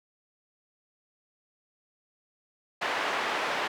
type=band-pass noise; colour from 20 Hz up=pink; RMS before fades=-30 dBFS; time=2.81-3.68 s; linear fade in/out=10 ms; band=630 to 2500 Hz; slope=12 dB/octave; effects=none